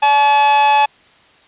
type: tone with amplitude modulation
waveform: 45% pulse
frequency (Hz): 857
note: A5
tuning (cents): -46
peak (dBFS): -7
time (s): 0.02-0.86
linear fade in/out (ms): 10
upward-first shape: sine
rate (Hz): 279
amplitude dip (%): 45
effects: white hiss -49 dBFS RMS until 1.47 s + resampled to 8000 Hz